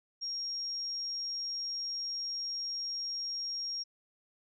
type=tone; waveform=sine; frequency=5580 Hz; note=F8; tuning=2 cents flat; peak=-34 dBFS; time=0.21-3.84 s; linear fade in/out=20 ms; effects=none